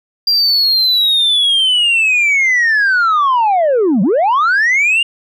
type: linear two-way sweep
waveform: sine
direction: down then up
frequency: 4788 to 170.7 to 2850 Hz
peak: -7 dBFS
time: 0.27-5.03 s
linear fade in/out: 5 ms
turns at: 4.02 s
effects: tanh soft clip ceiling -8 dBFS